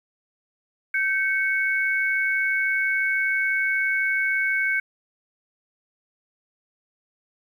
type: tone pair together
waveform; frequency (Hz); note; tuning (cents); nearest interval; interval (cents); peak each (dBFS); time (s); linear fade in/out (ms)
sine; 1553.3 / 2217; G6 / C#7; -16 / 0; tritone; 616; -23; 0.94-4.8; 5
effects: 9-bit